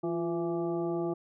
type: harmonic tone with a mistuned harmonic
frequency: 167.2 Hz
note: E3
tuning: 25 cents sharp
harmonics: 1 / 2 / 3 / 4 / 5 / 7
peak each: -37 / -30 / -43 / -38 / -43 / -46 dBFS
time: 0.03-1.14 s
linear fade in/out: 10 ms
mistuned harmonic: 2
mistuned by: +56 cents
effects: none